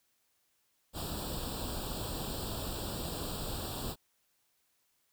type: noise with comb filter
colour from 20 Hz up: pink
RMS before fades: -38 dBFS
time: 0.93-3.96 s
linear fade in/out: 50 ms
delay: 0.24 ms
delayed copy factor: +0.9
effects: white hiss -75 dBFS RMS until 5.12 s